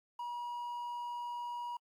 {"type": "tone with quantisation", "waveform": "triangle", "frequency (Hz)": 961, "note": "B5", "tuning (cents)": -48, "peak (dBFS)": -36, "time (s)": [0.19, 1.77], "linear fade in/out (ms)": 5, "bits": 11, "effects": ["AAC 64 kbps"]}